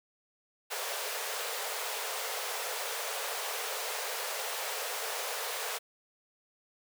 pink high-pass noise, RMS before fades -36 dBFS, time 0.7-5.79 s, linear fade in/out 20 ms, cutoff 420 Hz, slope 96 dB/octave, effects none

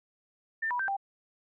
sine tone with pitch steps, 1792 / 978 / 1564 / 788 Hz, A6 / B5 / G6 / G5, +31 / -17 / -4 / +9 cents, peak -28 dBFS, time 0.62-0.968 s, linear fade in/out 10 ms, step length 87 ms, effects none

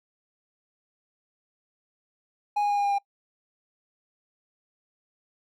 triangle tone with pitch steps, 827 / 821.8 / 816.6 / 811.4 / 806.2 / 801.1 Hz, G#5 / G#5 / G#5 / G#5 / G5 / G5, -8 / -18 / -29 / -41 / +48 / +37 cents, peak -20 dBFS, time 2.56-2.986 s, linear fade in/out 10 ms, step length 71 ms, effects noise-tail reverb RT60 0.1 s tail -24 dB re dry

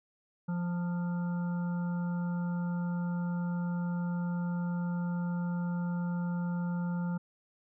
harmonic tone with a mistuned harmonic, 174.61 Hz, F3, in tune, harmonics 1 / 3 / 5 / 7 / 8, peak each -30 / -48 / -46 / -54 / -49 dBFS, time 0.48-7.18 s, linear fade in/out 10 ms, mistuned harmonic 5, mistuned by +25 cents, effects none

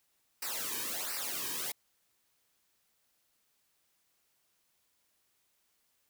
white noise with flanger, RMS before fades -37 dBFS, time 0.42-1.72 s, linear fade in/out 5 ms, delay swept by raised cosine 0.29 to 1.49 ms, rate 1.4 Hz, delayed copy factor -0.85, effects white hiss -75 dBFS RMS until 6.09 s

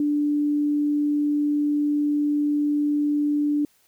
sine tone, 293.7 Hz, D4, in tune, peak -19 dBFS, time 0-3.65 s, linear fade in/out 2 ms, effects white hiss -62 dBFS RMS until 3.87 s

